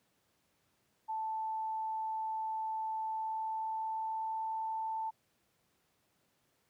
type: tone with pitch glide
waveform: sine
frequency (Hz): 880 to 885.6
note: A5 to A5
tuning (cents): 0 to +11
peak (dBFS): -34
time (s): 1.08-5.11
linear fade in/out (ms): 20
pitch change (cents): +11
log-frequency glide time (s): 3.04-4.51
effects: pink hiss -75 dBFS RMS until 6.69 s + high-pass 100 Hz 12 dB/octave